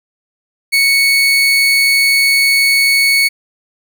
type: tone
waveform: 30% pulse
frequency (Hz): 2217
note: C#7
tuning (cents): 0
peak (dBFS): -6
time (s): 0.72-3.29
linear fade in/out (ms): 20
effects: none